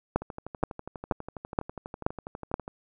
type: two click trains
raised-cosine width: 1 ms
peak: -9 / -23 dBFS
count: 6 / 31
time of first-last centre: 0.16-2.541 / 0.22-2.679 s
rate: 2.1 / 12.2 Hz
effects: none